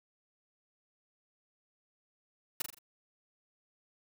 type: noise with echo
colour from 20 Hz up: white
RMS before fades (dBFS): -33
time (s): 2.6-2.62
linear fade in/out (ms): 5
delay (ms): 42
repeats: 4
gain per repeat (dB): -6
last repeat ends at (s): 2.788
effects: none